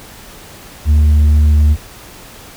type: tone with tanh clipping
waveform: triangle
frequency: 75.2 Hz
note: D2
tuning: 42 cents sharp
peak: -7 dBFS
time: 0.85-1.77 s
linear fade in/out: 50 ms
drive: 8 dB
effects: pink hiss -36 dBFS RMS until 2.56 s